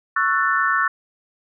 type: chord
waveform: sine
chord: F# minor seventh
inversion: second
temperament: just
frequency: 1110 / 1332 / 1480 / 1776 Hz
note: C#6 / E6 / F#6 / A6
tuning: +2 / +18 / 0 / +16 cents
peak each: -22 dBFS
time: 0.16-0.88 s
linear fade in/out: 5 ms
effects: none